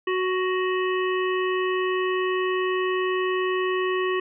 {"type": "harmonic tone with a mistuned harmonic", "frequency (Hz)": 370, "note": "F#4", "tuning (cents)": 0, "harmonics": [1, 3, 5, 7, 8], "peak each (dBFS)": [-23, -29, -31, -36, -37], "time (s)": [0.07, 4.2], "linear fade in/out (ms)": 5, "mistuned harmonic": 5, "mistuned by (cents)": 21, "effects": []}